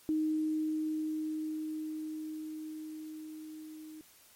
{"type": "tone with level ramp", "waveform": "sine", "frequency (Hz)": 311.1, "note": "D#4", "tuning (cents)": 0, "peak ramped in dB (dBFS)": [-27, -45], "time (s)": [0.09, 4.01], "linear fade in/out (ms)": 0, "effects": ["white hiss -60 dBFS RMS until 4.35 s", "MP3 64 kbps"]}